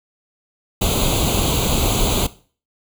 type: noise with comb filter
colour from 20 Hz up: pink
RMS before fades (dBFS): -18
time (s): 0.81-2.27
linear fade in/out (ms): 10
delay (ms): 0.28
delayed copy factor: +0.85
effects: noise-tail reverb RT60 0.4 s tail -17 dB re dry